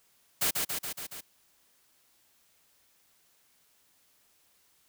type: noise with echo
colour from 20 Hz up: white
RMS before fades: -27 dBFS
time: 0.41-0.51 s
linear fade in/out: 10 ms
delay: 140 ms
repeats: 5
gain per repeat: -3 dB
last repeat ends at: 1.21 s
effects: white hiss -67 dBFS RMS until 4.88 s